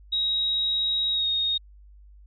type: tone with pitch glide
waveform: sine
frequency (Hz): 3806 to 3723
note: A#7 to A#7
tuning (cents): +35 to -3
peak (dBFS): -22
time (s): 0.12-1.58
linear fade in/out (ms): 10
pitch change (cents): -38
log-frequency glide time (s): 1.11-1.27
effects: added 50 Hz sine -47 dBFS peak until 2.26 s